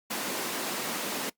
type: high-pass noise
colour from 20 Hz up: pink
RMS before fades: -33 dBFS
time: 0.1-1.3 s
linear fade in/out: 10 ms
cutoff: 210 Hz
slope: 24 dB/octave
effects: noise-tail reverb RT60 0.1 s tail -20 dB re dry + Opus 48 kbps